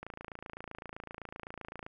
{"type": "click train", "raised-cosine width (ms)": 0.5, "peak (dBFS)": -27, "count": 52, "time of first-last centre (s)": [0.03, 1.865], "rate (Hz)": 27.8, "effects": []}